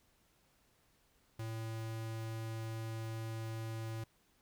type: tone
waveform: square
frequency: 112.2 Hz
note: A2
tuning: 34 cents sharp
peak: -40 dBFS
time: 1.39-4.04 s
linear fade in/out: 5 ms
effects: pink hiss -72 dBFS RMS until 4.41 s